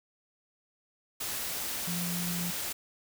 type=tone in noise; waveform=sine; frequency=174.61 Hz; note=F3; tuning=in tune; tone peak=-33 dBFS; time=1.87-2.51 s; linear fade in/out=10 ms; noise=white; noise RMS=-35 dBFS; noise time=1.2-2.73 s; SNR=-1 dB; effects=none